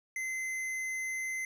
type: tone with hard clipping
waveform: sine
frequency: 2057 Hz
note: C7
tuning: 30 cents flat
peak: -35 dBFS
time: 0.16-1.45 s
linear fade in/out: 2 ms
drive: 12 dB
effects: none